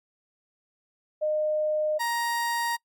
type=tone pair in turn; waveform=sine / 30% pulse; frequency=612 / 939 Hz; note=D#5 / A#5; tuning=-29 / +12 cents; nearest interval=perfect fifth; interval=741 cents; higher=second; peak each=-23 dBFS; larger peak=neither; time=1.21-1.99 / 1.99-2.77 s; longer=neither; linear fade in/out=20 ms; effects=noise-tail reverb RT60 0.1 s tail -25 dB re dry + Opus 48 kbps